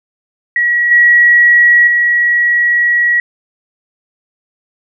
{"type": "tone with level steps", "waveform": "sine", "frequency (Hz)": 1918, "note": "A#6", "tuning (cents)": 49, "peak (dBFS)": [-9, -4, -8], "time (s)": [0.56, 3.2], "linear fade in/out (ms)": 2, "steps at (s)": [0.91, 1.87], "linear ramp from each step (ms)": 5, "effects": []}